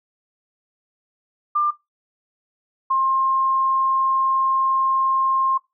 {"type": "tone pair in turn", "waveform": "sine", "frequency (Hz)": [1193, 1062.8], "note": ["D6", "C6"], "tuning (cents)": [27, 27], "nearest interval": "major second", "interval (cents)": 200, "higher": "first", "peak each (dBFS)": -16, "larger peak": "neither", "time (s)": [[1.55, 1.71], [2.9, 5.58]], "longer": "second", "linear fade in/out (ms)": 10, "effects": ["noise-tail reverb RT60 0.2 s tail -21 dB re dry"]}